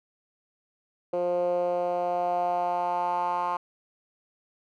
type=tone with band-pass filter sweep; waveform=10% pulse; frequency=176.5 Hz; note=F3; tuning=19 cents sharp; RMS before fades=-27 dBFS; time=1.13-3.57 s; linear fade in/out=5 ms; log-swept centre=480 to 1000 Hz; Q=4.4; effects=none